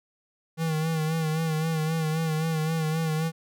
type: tone with vibrato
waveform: square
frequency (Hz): 159.3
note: D#3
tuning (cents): +41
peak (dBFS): -25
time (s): 0.57-3.32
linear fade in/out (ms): 50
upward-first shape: sine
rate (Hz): 3.8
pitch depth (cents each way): 47
effects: none